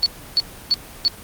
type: tone bursts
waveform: sine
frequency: 4437 Hz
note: C#8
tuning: 1 cent sharp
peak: -12 dBFS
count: 4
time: 0.03-1.08 s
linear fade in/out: 0 ms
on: 30 ms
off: 310 ms
effects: pink hiss -39 dBFS RMS until 1.23 s + Opus 24 kbps